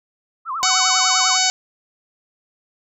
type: tone with vibrato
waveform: sine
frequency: 1174.7 Hz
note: D6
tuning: in tune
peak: -22 dBFS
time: 0.45-1.39 s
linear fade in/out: 50 ms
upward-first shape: sine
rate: 10 Hz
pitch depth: 250 cents each way
type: harmonic tone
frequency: 748 Hz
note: F#5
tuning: 19 cents sharp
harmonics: 1 / 2 / 3 / 4 / 5 / 6 / 7 / 8 / 9 / 10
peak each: -23 / -27 / -25 / -26 / -25 / -22 / -24 / -23 / -23 / -27 dBFS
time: 0.63-1.5 s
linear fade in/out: 0 ms
effects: none